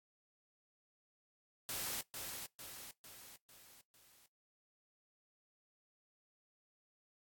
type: noise with echo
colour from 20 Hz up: white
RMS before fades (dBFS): -41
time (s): 1.69-2.01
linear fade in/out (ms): 0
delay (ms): 450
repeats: 5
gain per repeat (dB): -5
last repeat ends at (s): 4.26
effects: noise-tail reverb RT60 0.2 s tail -25 dB re dry + AAC 64 kbps